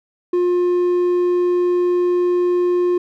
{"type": "tone with hard clipping", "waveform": "sine", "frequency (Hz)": 355.3, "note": "F4", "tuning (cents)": 30, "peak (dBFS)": -15, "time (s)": [0.33, 2.98], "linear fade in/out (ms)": 5, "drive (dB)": 3, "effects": []}